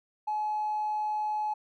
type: tone with tanh clipping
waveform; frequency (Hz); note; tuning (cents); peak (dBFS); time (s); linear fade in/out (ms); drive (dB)
triangle; 850; G#5; +40; -27; 0.27-1.54; 10; 1
effects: none